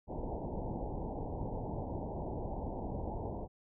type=low-pass noise; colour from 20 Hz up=pink; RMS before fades=-39 dBFS; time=0.07-3.48 s; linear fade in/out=50 ms; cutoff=930 Hz; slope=96 dB/octave; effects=none